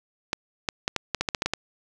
clicks, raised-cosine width 0.2 ms, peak -7 dBFS, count 11, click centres 0.331 / 0.688 / 0.879 / 0.963 / 1.147 / 1.21 / 1.288 / 1.348 / 1.421 / 1.46 / 1.536 s, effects none

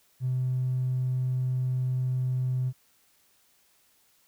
triangle tone with tanh clipping, 128 Hz, C3, 38 cents flat, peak -24 dBFS, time 0.2-2.73 s, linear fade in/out 50 ms, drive 1 dB, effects white hiss -65 dBFS RMS until 4.27 s

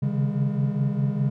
triangle tone cluster, 135.6 / 140.5 / 158.1 / 202.3 Hz, C#3 / C#3 / D#3 / G#3, -38 / +24 / +28 / -45 cents, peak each -24 / -24 / -29 / -25 dBFS, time 0.02-1.3 s, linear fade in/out 10 ms, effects none

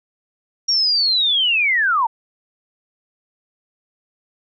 sine linear sweep, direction down, 5640 to 864 Hz, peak -14 dBFS, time 0.68-2.07 s, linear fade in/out 10 ms, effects none

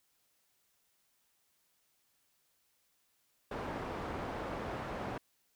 white low-pass noise, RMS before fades -40 dBFS, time 3.51-5.18 s, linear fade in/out 5 ms, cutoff 910 Hz, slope 12 dB/octave, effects white hiss -75 dBFS RMS until 5.55 s

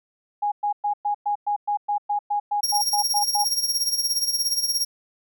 sine tone bursts, 825 Hz, G#5, 12 cents flat, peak -20 dBFS, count 15, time 0.42-3.445 s, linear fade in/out 10 ms, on 99 ms, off 110 ms
sawtooth tone with tremolo, 5588 Hz, F8, in tune, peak -16 dBFS, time 2.63-4.85 s, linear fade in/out 5 ms, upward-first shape sine, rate 17 Hz, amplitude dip 70%
effects none

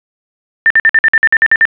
sine tone bursts, 1790 Hz, A6, 29 cents sharp, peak -4 dBFS, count 11, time 0.66-1.653 s, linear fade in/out 0 ms, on 43 ms, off 52 ms, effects resampled to 8000 Hz + 7-bit

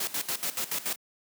white noise with tremolo, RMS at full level -30 dBFS, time 0-0.96 s, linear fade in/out 5 ms, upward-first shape square, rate 7 Hz, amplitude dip 80%, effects high-pass 150 Hz 12 dB/octave

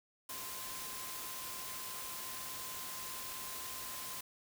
sine tone in noise, 1039 Hz, C6, 12 cents flat, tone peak -51 dBFS, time 0.29-4.21 s, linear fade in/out 5 ms, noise white, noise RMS -44 dBFS, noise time 0.29-4.21 s, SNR -10 dB, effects none

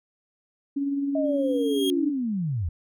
sine tone with tremolo, 280 Hz, C#4, 18 cents sharp, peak -22 dBFS, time 0.76-2.1 s, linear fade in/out 10 ms, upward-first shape sine, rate 19 Hz, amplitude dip 35%
sine linear sweep, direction down, 641 to 73.42 Hz, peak -24 dBFS, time 1.15-2.69 s, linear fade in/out 5 ms
45% pulse tone with exponential growth, 3255 Hz, G#7, 36 cents flat, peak -25 dBFS, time 1.25-1.9 s, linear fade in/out 0 ms, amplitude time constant 140 ms
effects none

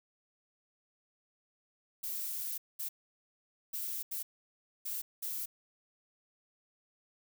violet noise bursts at uneven times, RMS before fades -38 dBFS, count 6, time 2.03-2.58 / 2.79-2.89 / 3.73-4.03 / 4.11-4.23 / 4.85-5.02 / 5.22-5.46 s, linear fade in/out 10 ms, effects none

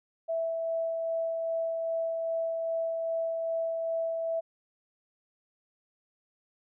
sine tone with tremolo, 658 Hz, E5, 3 cents flat, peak -27 dBFS, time 0.28-4.41 s, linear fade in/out 20 ms, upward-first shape sine, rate 2.5 Hz, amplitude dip 25%, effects none

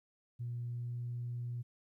sine tone with pitch glide, 120 to 120.7 Hz, B2 to B2, -49 to -39 cents, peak -36 dBFS, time 0.39-1.63 s, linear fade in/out 20 ms, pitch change +10 cents, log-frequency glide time 0.66-0.96 s, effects tanh soft clip ceiling -32 dBFS + 13-bit

